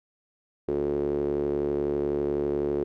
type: tone with band-pass filter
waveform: sawtooth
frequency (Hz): 72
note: D2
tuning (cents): -34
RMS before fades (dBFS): -27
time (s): 0.68-2.84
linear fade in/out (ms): 5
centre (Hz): 390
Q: 7.1
effects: none